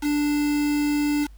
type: tone with quantisation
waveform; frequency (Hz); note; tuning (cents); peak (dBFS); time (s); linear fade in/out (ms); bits
triangle; 293.7; D4; 0; -18; 0.01-1.28; 50; 5
effects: added 50 Hz sine -42 dBFS peak until 1.37 s + pink hiss -62 dBFS RMS until 1.37 s